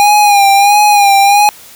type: tone with vibrato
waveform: square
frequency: 813 Hz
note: G#5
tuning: 37 cents flat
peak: -5 dBFS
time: 0-1.49 s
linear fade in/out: 0 ms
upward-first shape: sine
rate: 1.5 Hz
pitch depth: 50 cents each way
effects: white hiss -36 dBFS RMS until 1.75 s